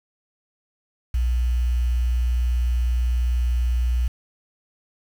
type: tone with quantisation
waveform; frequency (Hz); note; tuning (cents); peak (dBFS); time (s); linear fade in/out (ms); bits
sine; 60.6; B1; -32; -18; 1.14-4.08; 5; 7
effects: none